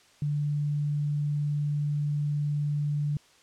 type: tone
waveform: sine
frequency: 146.83 Hz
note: D3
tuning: in tune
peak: -25 dBFS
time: 0.22-3.17 s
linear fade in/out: 2 ms
effects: white hiss -59 dBFS RMS until 3.42 s + low-pass 7000 Hz 12 dB/octave